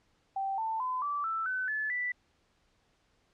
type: tone with pitch steps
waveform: sine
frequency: 779 / 889.7 / 1016.1 / 1160.5 / 1325.3 / 1513.6 / 1728.7 / 1974.3 Hz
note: G5 / A5 / B5 / D6 / E6 / F#6 / A6 / B6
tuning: -11 / +19 / +49 / -21 / +9 / +39 / -31 / -1 cents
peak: -30 dBFS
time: 0.36-2.12 s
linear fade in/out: 5 ms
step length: 220 ms
effects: pink hiss -71 dBFS RMS until 3.33 s + low-pass 6000 Hz 12 dB/octave